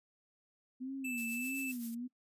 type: tone with vibrato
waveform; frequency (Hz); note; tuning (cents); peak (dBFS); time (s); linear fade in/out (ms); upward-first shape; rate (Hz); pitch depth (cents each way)
sine; 250; B3; +21; -38; 0.8-2.08; 20; sine; 1.6; 140
type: tone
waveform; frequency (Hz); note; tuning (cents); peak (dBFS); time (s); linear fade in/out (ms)
square; 2637; E7; 0; -39; 1.04-1.72; 10
type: noise with tremolo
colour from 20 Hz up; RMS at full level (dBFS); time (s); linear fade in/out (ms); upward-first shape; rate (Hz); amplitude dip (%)
violet; -43; 1.17-1.95; 10; triangle; 7.7; 70
effects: noise-tail reverb RT60 0.1 s tail -20 dB re dry + resampled to 32000 Hz